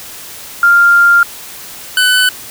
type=tone pair in turn; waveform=sine / 25% pulse; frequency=1396.9 / 1501 Hz; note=F6 / F#6; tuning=0 / +24 cents; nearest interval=minor second; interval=124 cents; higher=second; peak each=-4 dBFS; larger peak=neither; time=0.63-1.23 / 1.97-2.29 s; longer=first; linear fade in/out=2 ms; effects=white hiss -30 dBFS RMS until 2.5 s

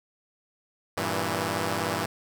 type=chord; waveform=5% pulse; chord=E diminished; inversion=first; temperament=equal; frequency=98 / 116.54 / 164.81 Hz; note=G2 / Bb2 / E3; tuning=0 / 0 / 0 cents; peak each=-19 / -21 / -19 dBFS; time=0.97-2.06 s; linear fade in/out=5 ms; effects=none

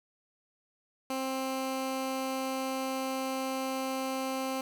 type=tone; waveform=15% pulse; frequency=263.9 Hz; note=C4; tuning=15 cents sharp; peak=-25 dBFS; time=1.1-4.61 s; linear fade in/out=2 ms; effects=none

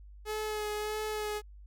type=tone with vibrato; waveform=sawtooth; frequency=425.3 Hz; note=G#4; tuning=41 cents sharp; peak=-29 dBFS; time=0.25-1.42 s; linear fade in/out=50 ms; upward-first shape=sine; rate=1.6 Hz; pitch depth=20 cents each way; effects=added 50 Hz sine -48 dBFS peak until 1.66 s

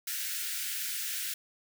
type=high-pass noise; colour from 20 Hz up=white; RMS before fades=-35 dBFS; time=0.07-1.34 s; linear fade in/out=5 ms; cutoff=1400 Hz; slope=96 dB/octave; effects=none

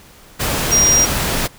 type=tone in noise; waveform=sine; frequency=5700 Hz; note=F8; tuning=34 cents sharp; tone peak=-10 dBFS; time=0.71-1.06 s; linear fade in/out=20 ms; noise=pink; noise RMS=-19 dBFS; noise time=0.39-1.48 s; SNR=+6 dB; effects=pink hiss -44 dBFS RMS until 1.58 s

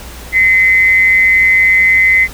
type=tone with amplitude modulation; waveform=sine; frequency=2051 Hz; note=C7; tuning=35 cents flat; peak=-3 dBFS; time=0.32-2.28 s; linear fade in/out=50 ms; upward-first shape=sine; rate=189 Hz; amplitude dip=60%; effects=added 60 Hz sine -30 dBFS peak until 2.33 s + pink hiss -32 dBFS RMS until 2.33 s

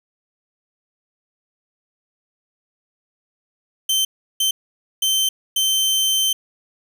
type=tone bursts at uneven times; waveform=sawtooth; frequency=3100 Hz; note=G7; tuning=20 cents flat; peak=-13 dBFS; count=4; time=3.89-4.05 / 4.4-4.51 / 5.02-5.29 / 5.56-6.33 s; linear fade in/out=5 ms; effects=none

